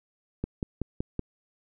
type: click train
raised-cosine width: 3 ms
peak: -16 dBFS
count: 5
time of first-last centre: 0.44-1.193 s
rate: 5.31 Hz
effects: none